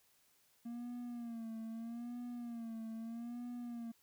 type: tone with vibrato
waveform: triangle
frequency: 233.1 Hz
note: A#3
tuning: in tune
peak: -40 dBFS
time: 0.65-3.92 s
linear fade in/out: 10 ms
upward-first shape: sine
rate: 0.79 Hz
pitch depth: 73 cents each way
effects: white hiss -72 dBFS RMS until 4.02 s